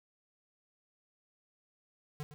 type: tone with echo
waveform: square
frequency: 148.9 Hz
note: D3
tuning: 24 cents sharp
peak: -38 dBFS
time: 2.2-2.23 s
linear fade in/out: 0 ms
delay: 110 ms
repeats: 1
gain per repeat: -11 dB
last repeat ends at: 2.34 s
effects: 13-bit